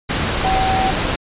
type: tone in noise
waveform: sine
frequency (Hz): 762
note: G5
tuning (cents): -49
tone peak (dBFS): -16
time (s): 0.44-0.91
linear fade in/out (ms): 10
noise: pink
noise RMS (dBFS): -19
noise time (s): 0.09-1.16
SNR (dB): 0
effects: resampled to 8000 Hz